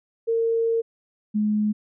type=tone pair in turn; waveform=sine; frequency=457.1 / 211.3 Hz; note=A#4 / G#3; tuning=-34 / +30 cents; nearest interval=octave + minor second; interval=1336 cents; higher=first; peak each=-19 dBFS; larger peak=neither; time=0.27-0.82 / 1.34-1.73 s; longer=first; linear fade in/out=20 ms; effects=none